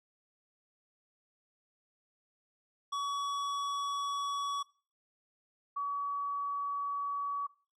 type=tone pair in turn; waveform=square / sine; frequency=1131 / 1135.1 Hz; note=C#6 / C#6; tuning=+34 / +41 cents; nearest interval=unison; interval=7 cents; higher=second; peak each=-33 / -32 dBFS; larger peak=second; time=2.92-4.63 / 5.76-7.47 s; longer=neither; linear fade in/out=10 ms; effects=noise-tail reverb RT60 0.4 s tail -20 dB re dry + low-pass 6000 Hz 12 dB/octave